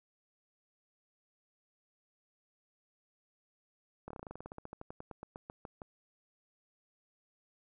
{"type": "slowing click train", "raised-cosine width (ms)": 1, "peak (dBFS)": -30, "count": 24, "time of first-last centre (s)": [4.08, 5.818], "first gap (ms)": 25, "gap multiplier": 1.09, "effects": []}